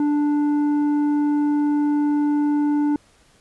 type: tone with tanh clipping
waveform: sine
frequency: 293.7 Hz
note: D4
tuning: in tune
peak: -18 dBFS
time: 0-2.96 s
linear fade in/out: 2 ms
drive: 7 dB
effects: pink hiss -56 dBFS RMS until 3.4 s + resampled to 24000 Hz